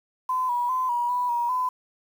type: tone with pitch steps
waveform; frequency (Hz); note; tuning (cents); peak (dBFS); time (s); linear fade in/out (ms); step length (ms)
sine; 1020 / 968 / 1023 / 960 / 985 / 952 / 1010; C6 / B5 / C6 / B5 / B5 / A#5 / B5; -44 / -35 / -39 / -49 / -5 / +36 / +39; -22; 0.29-1.69; 5; 200
effects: 8-bit